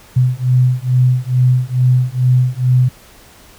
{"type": "beating tone pair", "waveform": "sine", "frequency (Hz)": [125.4, 127.7], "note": ["B2", "C3"], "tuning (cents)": [27, -42], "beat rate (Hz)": 2.3, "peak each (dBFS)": -13, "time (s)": [0.16, 2.89], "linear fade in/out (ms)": 10, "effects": ["pink hiss -43 dBFS RMS until 3.58 s"]}